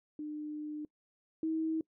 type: tone pair in turn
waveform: sine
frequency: 301.3 / 319.8 Hz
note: D4 / D#4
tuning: +44 / +48 cents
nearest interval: minor second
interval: 104 cents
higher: second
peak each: -37 / -30 dBFS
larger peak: second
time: 0.19-0.85 / 1.43-1.81 s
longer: first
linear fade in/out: 2 ms
effects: noise-tail reverb RT60 0.1 s tail -24 dB re dry

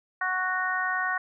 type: harmonic tone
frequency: 370.2 Hz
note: F#4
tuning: 1 cent sharp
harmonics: 2 / 3 / 4 / 5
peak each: -33 / -31 / -29 / -30 dBFS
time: 0.21-1.18 s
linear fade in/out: 5 ms
effects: none

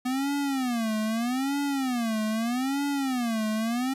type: tone with vibrato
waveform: square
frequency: 247.8 Hz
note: B3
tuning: 6 cents sharp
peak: -26 dBFS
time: 0.05-3.94 s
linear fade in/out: 10 ms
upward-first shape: sine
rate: 0.8 Hz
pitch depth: 240 cents each way
effects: resampled to 32000 Hz + 9-bit

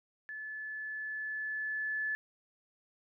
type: tone with level ramp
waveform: sine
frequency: 1730 Hz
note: A6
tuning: 30 cents flat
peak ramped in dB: -40 to -31 dBFS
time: 0.29-2.15 s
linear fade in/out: 0 ms
effects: none

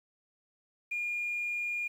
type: tone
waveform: sine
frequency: 2420 Hz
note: D#7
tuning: 49 cents flat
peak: -30 dBFS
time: 0.91-1.88 s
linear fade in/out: 10 ms
effects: tanh soft clip ceiling -27 dBFS + 10-bit

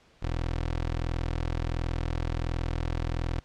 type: tone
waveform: 20% pulse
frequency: 41.41 Hz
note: E1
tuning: 9 cents sharp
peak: -23 dBFS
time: 0.22-3.4 s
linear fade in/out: 10 ms
effects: pink hiss -60 dBFS RMS until 3.44 s + low-pass 5000 Hz 12 dB/octave

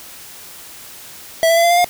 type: tone with pitch steps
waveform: square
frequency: 656 / 666.3 / 676.8 / 687.4 / 698.2 / 709.2 Hz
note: E5 / E5 / E5 / F5 / F5 / F5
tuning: -9 / +18 / +45 / -28 / -1 / +26 cents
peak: -11 dBFS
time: 1.43-1.844 s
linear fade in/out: 0 ms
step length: 69 ms
effects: white hiss -37 dBFS RMS until 1.89 s

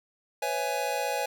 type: chord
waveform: square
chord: C# minor seventh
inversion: third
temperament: just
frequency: 498.9 / 554.4 / 665.2 / 831.5 Hz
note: B4 / C#5 / E5 / G#5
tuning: +17 / 0 / +16 / +2 cents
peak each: -35 / -34 / -37 / -32 dBFS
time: 0.42-1.26 s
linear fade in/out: 5 ms
effects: none

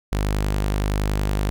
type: tone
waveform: sawtooth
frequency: 50.7 Hz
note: G#1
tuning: 41 cents flat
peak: -16 dBFS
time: 0.12-1.5 s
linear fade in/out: 0 ms
effects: none

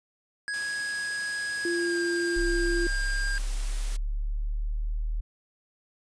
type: tone with pitch glide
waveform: square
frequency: 1661.2 to 1606.5 Hz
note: G#6 to G6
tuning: 0 to +42 cents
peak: -30 dBFS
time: 0.48-3.38 s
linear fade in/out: 0 ms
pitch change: -58 cents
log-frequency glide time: 1.71-1.97 s
type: noise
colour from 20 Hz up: white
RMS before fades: -41 dBFS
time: 0.53-3.97 s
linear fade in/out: 10 ms
type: tone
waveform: sine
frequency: 344.3 Hz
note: F4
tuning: 25 cents flat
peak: -26 dBFS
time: 1.65-2.87 s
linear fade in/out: 2 ms
type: exponential sweep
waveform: sine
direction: up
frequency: 32.24 to 39 Hz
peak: -26 dBFS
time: 2.36-5.21 s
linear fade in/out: 10 ms
effects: resampled to 22050 Hz

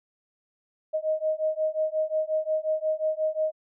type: beating tone pair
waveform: sine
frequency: 622.3 / 627.9 Hz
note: D#5 / D#5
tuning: 0 / +16 cents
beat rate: 5.6 Hz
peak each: -27 dBFS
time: 0.93-3.52 s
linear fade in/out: 20 ms
effects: none

